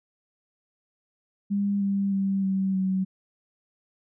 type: tone with pitch steps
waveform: sine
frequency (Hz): 201.1 / 197.99 / 194.92 / 191.91 / 188.94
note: G3 / G3 / G3 / G3 / F#3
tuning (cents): +44 / +18 / -10 / -36 / +37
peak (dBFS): -22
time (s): 1.5-3.05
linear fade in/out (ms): 20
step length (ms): 310
effects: none